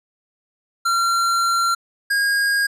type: tone pair in turn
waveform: square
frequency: 1370 / 1629.2 Hz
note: F6 / G#6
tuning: -34 / -34 cents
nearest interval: minor third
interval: 300 cents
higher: second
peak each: -17 / -17 dBFS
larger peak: neither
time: 0.85-1.75 / 2.1-2.67 s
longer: first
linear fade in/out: 10 ms
effects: low-pass 12000 Hz 12 dB/octave